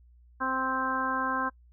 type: harmonic tone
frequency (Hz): 261.6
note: C4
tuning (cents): 0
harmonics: 1 / 2 / 3 / 4 / 5 / 6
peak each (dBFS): -35 / -39 / -38 / -30 / -35 / -33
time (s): 0.4-1.5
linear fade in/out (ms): 20
effects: noise-tail reverb RT60 0.1 s tail -25 dB re dry + added 60 Hz sine -54 dBFS peak until 1.72 s